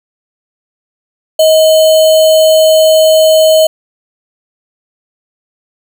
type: tone with sample-and-hold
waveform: sine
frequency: 632 Hz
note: D#5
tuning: 27 cents sharp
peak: -3 dBFS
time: 1.39-3.67 s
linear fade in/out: 5 ms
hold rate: 3675 Hz
effects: none